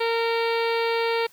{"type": "harmonic tone", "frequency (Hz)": 460.3, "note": "A#4", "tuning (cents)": -22, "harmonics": [1, 2, 3, 4, 5, 6, 7, 8, 9, 10], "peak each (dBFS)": [-23, -28, -34, -35, -32, -36, -40, -38, -40, -40], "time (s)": [0, 1.27], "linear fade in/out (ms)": 10, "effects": ["white hiss -55 dBFS RMS until 1.32 s"]}